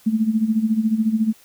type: tone with tremolo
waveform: sine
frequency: 220 Hz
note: A3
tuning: in tune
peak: -13 dBFS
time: 0.06-1.33 s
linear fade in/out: 10 ms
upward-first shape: sine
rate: 14 Hz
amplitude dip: 75%
effects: white hiss -52 dBFS RMS until 1.44 s